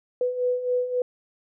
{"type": "beating tone pair", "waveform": "sine", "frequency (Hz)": [493.9, 497.6], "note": ["B4", "B4"], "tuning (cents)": [0, 13], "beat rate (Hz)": 3.7, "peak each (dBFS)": [-29, -23], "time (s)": [0.21, 1.02], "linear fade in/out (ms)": 2, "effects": []}